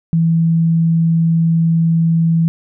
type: tone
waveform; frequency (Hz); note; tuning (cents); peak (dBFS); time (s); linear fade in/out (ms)
sine; 164.81; E3; 0; -10; 0.13-2.48; 0
effects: none